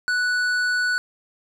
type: tone with hard clipping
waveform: sine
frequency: 1480 Hz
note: F#6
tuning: in tune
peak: -21 dBFS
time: 0.08-0.98 s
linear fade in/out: 0 ms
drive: 9 dB
effects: none